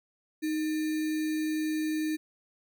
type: tone with sample-and-hold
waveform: sine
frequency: 311.1 Hz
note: D#4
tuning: in tune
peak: -27 dBFS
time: 0.42-2.17 s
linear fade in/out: 20 ms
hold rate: 2100 Hz
effects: none